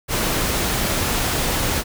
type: noise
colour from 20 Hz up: pink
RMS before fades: -21 dBFS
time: 0.08-1.84 s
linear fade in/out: 50 ms
effects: none